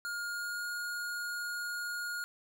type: tone with pitch glide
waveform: square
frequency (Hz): 1420 to 1430.7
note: F6 to F6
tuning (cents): +28 to +41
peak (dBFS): -36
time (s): 0.05-2.24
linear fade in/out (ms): 0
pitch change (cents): +13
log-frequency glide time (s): 0.27-0.67
effects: 11-bit